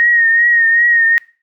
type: tone with vibrato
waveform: sine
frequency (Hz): 1864.7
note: A#6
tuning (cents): 0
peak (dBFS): -8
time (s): 0-1.18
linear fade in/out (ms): 0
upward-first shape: triangle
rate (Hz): 2.6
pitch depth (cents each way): 50
effects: noise-tail reverb RT60 0.4 s tail -23 dB re dry